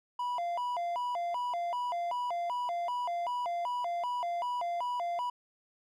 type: tone with vibrato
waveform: triangle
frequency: 824 Hz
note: G#5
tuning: 14 cents flat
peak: -29 dBFS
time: 0.19-5.3 s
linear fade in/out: 5 ms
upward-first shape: square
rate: 2.6 Hz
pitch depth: 300 cents each way
effects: none